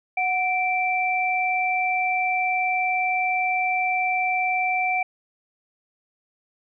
sine tone pair together, 737.4 / 2341 Hz, F#5 / D7, -6 / -6 cents, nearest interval octave + minor sixth, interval 2000 cents, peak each -23 dBFS, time 0.17-5.03 s, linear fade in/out 5 ms, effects none

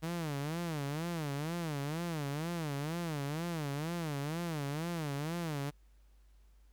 sawtooth tone with vibrato, 155.56 Hz, D#3, in tune, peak -31 dBFS, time 0.02-5.71 s, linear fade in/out 20 ms, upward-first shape sine, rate 2.1 Hz, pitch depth 190 cents each way, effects added 50 Hz sine -59 dBFS peak until 6.72 s + pink hiss -75 dBFS RMS until 6.72 s

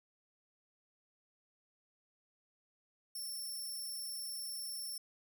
15% pulse tone, 5410 Hz, E8, 44 cents sharp, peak -35 dBFS, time 3.15-4.98 s, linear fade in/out 5 ms, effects none

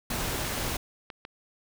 pink noise, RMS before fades -31 dBFS, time 0.1-0.77 s, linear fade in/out 5 ms
clicks, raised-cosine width 0.3 ms, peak -24 dBFS, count 2, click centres 1.102 / 1.251 s
effects none

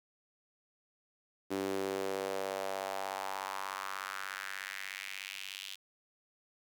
sawtooth tone with high-pass filter sweep, 96.7 Hz, G2, 23 cents flat, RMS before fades -39 dBFS, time 1.5-5.76 s, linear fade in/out 20 ms, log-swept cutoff 320 to 3200 Hz, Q 2.8, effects 10-bit

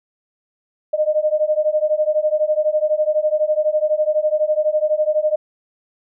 sine beating tone pair, 606 / 618 Hz, D#5 / D#5, -46 / -12 cents, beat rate 12 Hz, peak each -18 dBFS, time 0.93-5.36 s, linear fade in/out 10 ms, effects none

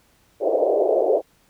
pink band-pass noise, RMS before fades -19 dBFS, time 0.4-1.22 s, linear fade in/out 50 ms, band 390 to 650 Hz, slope 48 dB/octave, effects pink hiss -60 dBFS RMS until 1.49 s

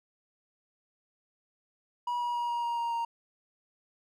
triangle tone with pitch steps, 967 / 960.9 / 954.8 / 948.7 / 942.7 / 936.8 / 930.8 Hz, B5 / B5 / A#5 / A#5 / A#5 / A#5 / A#5, -37 / -48 / +41 / +30 / +19 / +8 / -3 cents, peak -27 dBFS, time 2.07-3.05 s, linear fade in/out 5 ms, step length 140 ms, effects none

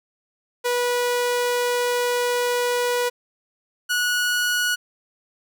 sawtooth tone pair in turn, 488.1 / 1462.6 Hz, B4 / F#6, -20 / -20 cents, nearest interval octave + perfect fifth, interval 1900 cents, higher second, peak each -16 dBFS, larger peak neither, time 0.64-3.1 / 3.89-4.76 s, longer first, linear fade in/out 20 ms, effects none

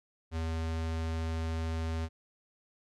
square tone, 81.2 Hz, E2, 26 cents flat, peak -32 dBFS, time 0.31-2.09 s, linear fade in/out 50 ms, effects low-pass 7000 Hz 12 dB/octave

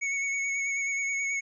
square tone with vibrato, 2217 Hz, C#7, in tune, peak -28 dBFS, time 0.01-1.41 s, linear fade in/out 20 ms, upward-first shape sine, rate 9.3 Hz, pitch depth 22 cents each way, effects resampled to 22050 Hz

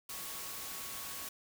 sine tone in noise, 1108.7 Hz, C#6, in tune, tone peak -54 dBFS, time 0.09-1.29 s, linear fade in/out 5 ms, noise white, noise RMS -43 dBFS, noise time 0.09-1.29 s, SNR -14 dB, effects none

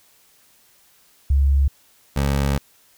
sine / 20% pulse tone pair in turn, 69.3 / 69.74 Hz, C#2 / C#2, 0 / +11 cents, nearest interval unison, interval 11 cents, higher second, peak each -13 dBFS, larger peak neither, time 1.3-1.68 / 2.16-2.58 s, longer second, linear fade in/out 5 ms, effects white hiss -56 dBFS RMS until 2.97 s

